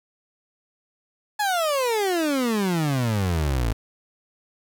30% pulse exponential sweep, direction down, 860 to 53 Hz, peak -18 dBFS, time 1.39-3.73 s, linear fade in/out 10 ms, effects 8-bit

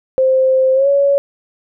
sine tone with pitch glide, 523.3 to 560.9 Hz, C5 to C#5, 0 to +20 cents, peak -9 dBFS, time 0.18-1.18 s, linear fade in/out 0 ms, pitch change +120 cents, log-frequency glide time 0.74-0.88 s, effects none

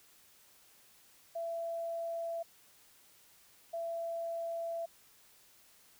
sine tone bursts at uneven times, 670 Hz, E5, 28 cents sharp, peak -35 dBFS, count 2, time 1.35-2.43 / 3.73-4.86 s, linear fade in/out 10 ms, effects white hiss -63 dBFS RMS until 5.99 s

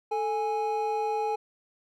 triangle tone pair together, 440 / 829.7 Hz, A4 / G#5, 0 / -2 cents, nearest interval major seventh, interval 1098 cents, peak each -28 / -26 dBFS, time 0.11-1.36 s, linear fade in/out 10 ms, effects none

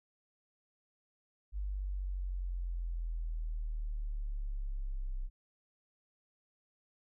sine exponential sweep, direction down, 50 to 31.92 Hz, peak -34 dBFS, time 1.52-5.3 s, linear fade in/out 50 ms, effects none

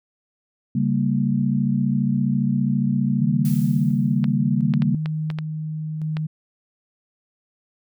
sine chord, G diminished, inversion second, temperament equal with one note detuned, 138.59 / 196 / 230.8 Hz, Db3 / G3 / Bb3, 0 / 0 / -17 cents, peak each -22 dBFS, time 0.75-4.95 s, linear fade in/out 5 ms
sine tone with tremolo, 155.56 Hz, D#3, in tune, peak -22 dBFS, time 3.2-6.27 s, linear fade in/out 10 ms, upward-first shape square, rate 0.71 Hz, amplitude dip 30%
blue noise with exponential decay, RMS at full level -35 dBFS, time 3.45-4.37 s, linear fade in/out 2 ms, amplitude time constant 200 ms
clicks, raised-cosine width 0.3 ms, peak -16 dBFS, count 7, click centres 4.242 / 4.738 / 4.821 / 5.059 / 5.302 / 5.387 / 6.169 s
effects none

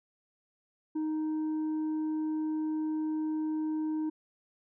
triangle tone with tanh clipping, 311.1 Hz, D#4, in tune, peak -30 dBFS, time 0.95-4.1 s, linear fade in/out 10 ms, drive 8 dB, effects none

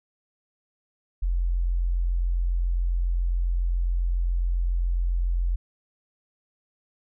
sine tone, 43.65 Hz, F1, in tune, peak -21 dBFS, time 1.22-5.56 s, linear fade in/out 10 ms, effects none

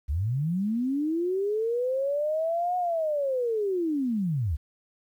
sine linear two-way sweep, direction up then down, 63.7 to 730 to 63.7 Hz, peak -24 dBFS, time 0.08-4.57 s, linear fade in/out 20 ms, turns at 2.77 s, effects 10-bit

